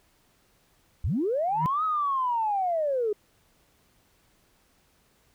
sine linear two-way sweep, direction up then down, 52.1 to 1289 to 403.1 Hz, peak -23 dBFS, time 1.04-3.13 s, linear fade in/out 5 ms, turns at 1.84 s
sine tone with exponential growth, 156.4 Hz, D#3, 9 cents sharp, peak -20 dBFS, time 1.48-1.66 s, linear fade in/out 0 ms, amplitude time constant 37 ms
effects tanh soft clip ceiling -16 dBFS + pink hiss -65 dBFS RMS until 5.34 s

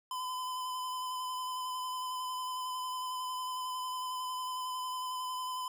square tone with vibrato, 1014 Hz, B5, 45 cents sharp, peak -36 dBFS, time 0.11-5.68 s, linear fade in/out 2 ms, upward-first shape square, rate 11 Hz, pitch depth 13 cents each way, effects none

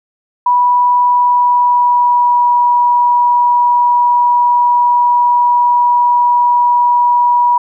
sine tone with pitch glide, 980 to 968.7 Hz, B5 to B5, -14 to -34 cents, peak -7 dBFS, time 0.46-7.58 s, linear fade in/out 5 ms, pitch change -20 cents, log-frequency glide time 1.01-2.49 s, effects none

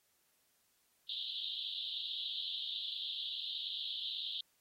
white band-pass noise, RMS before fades -41 dBFS, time 1.09-4.41 s, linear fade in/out 5 ms, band 3100 to 4000 Hz, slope 96 dB/octave, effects white hiss -75 dBFS RMS until 4.6 s + AAC 48 kbps

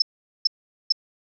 sine tone bursts, 5274 Hz, E8, in tune, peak -14 dBFS, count 3, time 0-0.923 s, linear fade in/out 5 ms, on 21 ms, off 430 ms, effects none

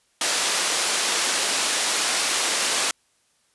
white band-pass noise, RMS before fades -23 dBFS, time 0.21-2.91 s, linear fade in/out 2 ms, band 340 to 8200 Hz, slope 12 dB/octave, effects white hiss -65 dBFS RMS until 3.54 s + resampled to 24000 Hz

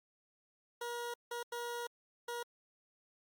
20% pulse tone bursts at uneven times, 476.9 Hz, A#4, 39 cents sharp, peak -34 dBFS, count 4, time 0.81-1.14 / 1.31-1.43 / 1.52-1.87 / 2.28-2.43 s, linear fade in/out 5 ms, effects Opus 48 kbps

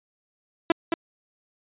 sawtooth tone with echo, 333 Hz, E4, 18 cents sharp, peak -12 dBFS, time 0.7-0.72 s, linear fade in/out 2 ms, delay 220 ms, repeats 1, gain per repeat -5 dB, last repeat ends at 0.94 s, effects resampled to 8000 Hz

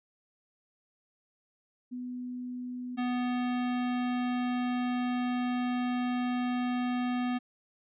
sine / square tone pair in turn, 248.6 / 247.4 Hz, B3 / B3, +12 / +3 cents, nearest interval unison, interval 9 cents, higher first, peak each -35 / -29 dBFS, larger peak second, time 1.91-2.97 / 2.97-7.39 s, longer second, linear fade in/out 20 ms, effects resampled to 8000 Hz

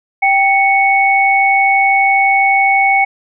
sine tone pair together, 784 / 2217 Hz, G5 / C#7, 0 / 0 cents, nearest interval octave + tritone, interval 1800 cents, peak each -11 dBFS, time 0.22-3.05 s, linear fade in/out 10 ms, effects none

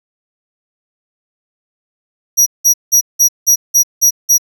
40% pulse tone bursts, 5780 Hz, F#8, 41 cents flat, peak -5 dBFS, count 8, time 2.37-4.382 s, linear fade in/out 20 ms, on 94 ms, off 180 ms, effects none

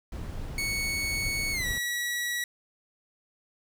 brown noise, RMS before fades -36 dBFS, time 0.12-1.78 s, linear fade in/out 2 ms
sawtooth tone with pitch glide, 2218 to 1930.9 Hz, C#7 to B6, 0 to -40 cents, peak -25 dBFS, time 0.58-2.44 s, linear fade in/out 2 ms, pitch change -240 cents, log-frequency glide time 1.52-1.66 s
effects none

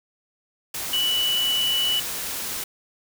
sine tone in noise, 2960 Hz, F#7, in tune, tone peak -20 dBFS, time 0.93-2 s, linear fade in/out 5 ms, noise white, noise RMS -30 dBFS, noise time 0.74-2.64 s, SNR +7 dB, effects none

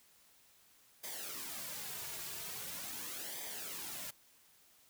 white noise with flanger, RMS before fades -44 dBFS, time 1.03-4.11 s, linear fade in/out 10 ms, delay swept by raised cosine 0.72 to 3.92 ms, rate 0.42 Hz, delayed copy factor -0.65, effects white hiss -66 dBFS RMS until 4.89 s

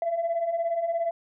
sine beating tone pair, 659.3 / 676.3 Hz, E5 / E5, 0 / +44 cents, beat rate 17 Hz, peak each -30 / -24 dBFS, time 0.02-1.11 s, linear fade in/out 2 ms, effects tanh soft clip ceiling -20 dBFS

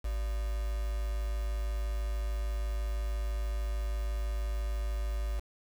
sine tone with quantisation, 53.1 Hz, G#1, 39 cents sharp, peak -30 dBFS, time 0.04-5.4 s, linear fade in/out 10 ms, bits 7, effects none

